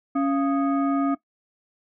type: tone with frequency modulation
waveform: sine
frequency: 277.2 Hz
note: C#4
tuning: in tune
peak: -19 dBFS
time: 0.15-1.15 s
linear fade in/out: 10 ms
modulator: 966 Hz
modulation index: 0.61
effects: noise-tail reverb RT60 0.1 s tail -17 dB re dry